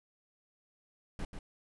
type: noise with echo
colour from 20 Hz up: brown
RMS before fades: -37 dBFS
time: 1.19-1.25 s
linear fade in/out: 2 ms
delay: 140 ms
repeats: 1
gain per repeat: -6 dB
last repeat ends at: 1.39 s
effects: resampled to 24000 Hz